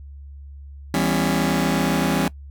sawtooth chord, C# half-diminished seventh, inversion first, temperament just, 166.31 / 199.57 / 249.5 / 277.2 Hz, E3 / G3 / B3 / C#4, +16 / +31 / +18 / 0 cents, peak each -19 / -20 / -21 / -20 dBFS, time 0.94-2.28 s, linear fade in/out 2 ms, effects noise-tail reverb RT60 0.1 s tail -22 dB re dry + added 70 Hz sine -36 dBFS peak until 2.5 s

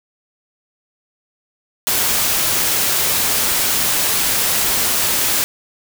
white noise, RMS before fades -17 dBFS, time 1.87-5.44 s, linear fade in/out 0 ms, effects none

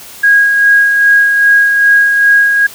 sine tone with tremolo, 1641 Hz, G#6, 21 cents flat, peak -3 dBFS, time 0.23-2.67 s, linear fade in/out 10 ms, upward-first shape sine, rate 2.5 Hz, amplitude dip 40%, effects white hiss -32 dBFS RMS until 2.74 s

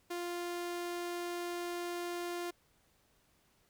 sawtooth tone, 349.2 Hz, F4, in tune, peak -33 dBFS, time 0.1-2.51 s, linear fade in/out 10 ms, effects pink hiss -71 dBFS RMS until 3.69 s

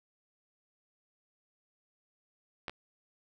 clicks, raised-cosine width 0.3 ms, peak -20 / -26 dBFS, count 2, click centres 2.682 / 2.696 s, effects none

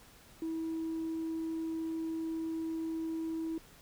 sine tone, 324.1 Hz, E4, 29 cents flat, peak -32 dBFS, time 0.42-3.58 s, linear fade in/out 2 ms, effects tanh soft clip ceiling -31 dBFS + pink hiss -58 dBFS RMS until 3.81 s

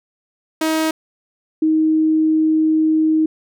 sawtooth / sine tone pair in turn, 317.2 / 314.5 Hz, D#4 / D#4, +33 / +19 cents, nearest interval unison, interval 14 cents, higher first, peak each -12 dBFS, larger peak neither, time 0.61-0.91 / 1.62-3.26 s, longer second, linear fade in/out 5 ms, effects none

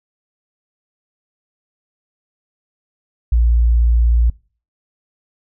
sine tone, 58.27 Hz, A#1, in tune, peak -9 dBFS, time 3.32-4.3 s, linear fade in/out 5 ms, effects noise-tail reverb RT60 0.4 s tail -24 dB re dry + tanh soft clip ceiling -5 dBFS

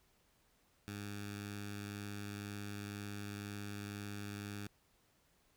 10% pulse tone with notch filter, 102 Hz, G#2, 31 cents flat, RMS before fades -45 dBFS, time 0.88-4.67 s, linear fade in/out 0 ms, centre 570 Hz, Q 0.74, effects pink hiss -73 dBFS RMS until 5.56 s

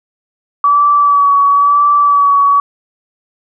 sine tone with vibrato, 1145 Hz, D6, 44 cents flat, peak -6 dBFS, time 0.64-2.6 s, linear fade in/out 2 ms, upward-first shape sine, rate 0.99 Hz, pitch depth 26 cents each way, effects none

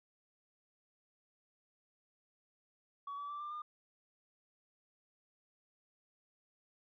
sine tone with pitch steps, 1130 / 1149.1 / 1168.5 / 1188.2 / 1208.3 Hz, C#6 / D6 / D6 / D6 / D6, +33 / -38 / -9 / +20 / +49 cents, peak -39 dBFS, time 3.07-3.62 s, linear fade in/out 5 ms, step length 110 ms, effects tanh soft clip ceiling -38 dBFS

